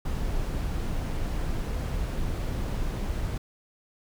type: noise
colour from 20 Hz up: brown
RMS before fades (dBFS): -29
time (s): 0.05-3.38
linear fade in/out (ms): 5
effects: none